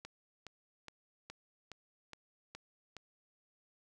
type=click train; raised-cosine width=0.2 ms; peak=-29 dBFS; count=8; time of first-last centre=0.05-2.967 s; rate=2.4 Hz; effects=none